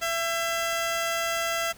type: tone pair together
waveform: 15% pulse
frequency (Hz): 670 / 1604.6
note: E5 / G6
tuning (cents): +28 / +40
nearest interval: octave + minor third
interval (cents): 1512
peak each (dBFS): -20 / -27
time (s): 0.01-1.73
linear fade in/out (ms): 20
effects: pink hiss -51 dBFS RMS until 1.77 s